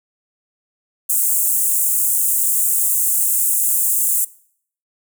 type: high-pass noise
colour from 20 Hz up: pink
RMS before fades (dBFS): -17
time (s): 1.09-4.25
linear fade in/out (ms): 10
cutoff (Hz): 7600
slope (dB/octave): 48
effects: noise-tail reverb RT60 0.6 s tail -21 dB re dry